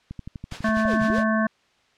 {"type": "click train", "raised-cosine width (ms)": 5, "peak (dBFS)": -22, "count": 14, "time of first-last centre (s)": [0.11, 1.184], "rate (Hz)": 12.1}
{"type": "noise with tremolo", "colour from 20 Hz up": "white", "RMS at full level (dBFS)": -32, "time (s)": [0.51, 1.24], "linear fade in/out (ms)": 5, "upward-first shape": "sine", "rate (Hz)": 7.9, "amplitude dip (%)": 75}
{"type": "harmonic tone", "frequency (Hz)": 219, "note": "A3", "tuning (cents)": -8, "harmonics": [1, 3, 5, 7, 8], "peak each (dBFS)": [-21, -26, -28, -29, -30], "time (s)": [0.64, 1.47], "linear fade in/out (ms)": 5}
{"type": "linear two-way sweep", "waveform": "sine", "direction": "down then up", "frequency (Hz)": [676, 107.8, 676], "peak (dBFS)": -29, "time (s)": [0.85, 1.23], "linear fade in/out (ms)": 0, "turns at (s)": 1.02}
{"effects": ["white hiss -62 dBFS RMS until 1.97 s", "low-pass 4000 Hz 12 dB/octave"]}